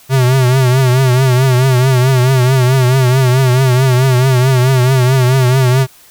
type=tone with vibrato; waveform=square; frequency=128.8 Hz; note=C3; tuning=27 cents flat; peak=-8 dBFS; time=0.09-5.87 s; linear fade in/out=50 ms; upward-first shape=triangle; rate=4.6 Hz; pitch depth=94 cents each way; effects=white hiss -43 dBFS RMS until 6.1 s